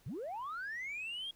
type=linear sweep; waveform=sine; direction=up; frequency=91.1 to 3297 Hz; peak=-37 dBFS; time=0.06-1.31 s; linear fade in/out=5 ms; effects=tanh soft clip ceiling -36 dBFS + pink hiss -67 dBFS RMS until 1.35 s